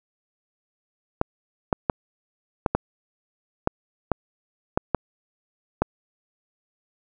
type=clicks; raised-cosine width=1 ms; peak=-5 dBFS; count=10; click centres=1.214 / 1.728 / 1.898 / 2.662 / 2.75 / 3.674 / 4.117 / 4.775 / 4.947 / 5.82 s; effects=none